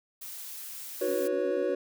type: noise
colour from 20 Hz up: blue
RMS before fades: -41 dBFS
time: 0.21-1.28 s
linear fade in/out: 10 ms
type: chord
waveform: triangle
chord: F# suspended fourth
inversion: none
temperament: equal with one note detuned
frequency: 370 / 488.2 / 554.4 Hz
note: F#4 / B4 / C#5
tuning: 0 / -20 / 0 cents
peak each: -29 / -29 / -29 dBFS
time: 1.01-1.75 s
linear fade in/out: 5 ms
type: tone with vibrato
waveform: sine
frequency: 300 Hz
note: D4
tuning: 37 cents sharp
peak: -35 dBFS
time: 1.02-1.75 s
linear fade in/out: 10 ms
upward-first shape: square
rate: 8.2 Hz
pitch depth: 100 cents each way
effects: none